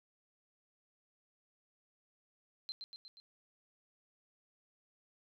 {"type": "tone with echo", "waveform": "sine", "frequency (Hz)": 4117, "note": "C8", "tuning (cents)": -29, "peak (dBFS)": -39, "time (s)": [2.69, 2.72], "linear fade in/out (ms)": 0, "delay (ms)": 120, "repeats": 4, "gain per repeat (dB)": -4, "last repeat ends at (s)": 3.2, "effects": []}